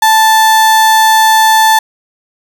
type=tone; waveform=35% pulse; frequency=880 Hz; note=A5; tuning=in tune; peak=-3 dBFS; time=0.02-1.79 s; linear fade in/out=5 ms; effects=none